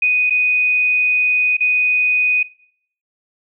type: tone with dropouts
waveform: sine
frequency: 2489 Hz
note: D#7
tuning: in tune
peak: -12 dBFS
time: 0.02-2.43 s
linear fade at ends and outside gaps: 5 ms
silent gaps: 0.298-0.305 / 1.569-1.605 s
effects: noise-tail reverb RT60 0.6 s tail -19 dB re dry